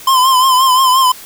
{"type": "tone with vibrato", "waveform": "square", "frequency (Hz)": 1036, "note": "C6", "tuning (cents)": -17, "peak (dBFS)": -8, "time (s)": [0.07, 1.12], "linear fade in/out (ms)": 5, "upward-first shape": "triangle", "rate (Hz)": 5.7, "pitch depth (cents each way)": 69, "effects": ["white hiss -34 dBFS RMS until 1.25 s"]}